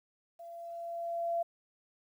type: tone with level ramp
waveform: sine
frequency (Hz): 680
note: F5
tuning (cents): -46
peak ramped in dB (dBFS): -45 to -28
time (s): 0.39-1.43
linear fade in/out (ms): 10
effects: 11-bit